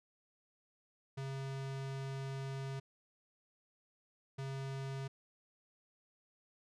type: tone bursts at uneven times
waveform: square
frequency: 135.4 Hz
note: C#3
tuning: 40 cents flat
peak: -40 dBFS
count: 2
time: 1.17-2.8 / 4.38-5.08 s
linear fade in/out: 10 ms
effects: low-pass 7000 Hz 12 dB/octave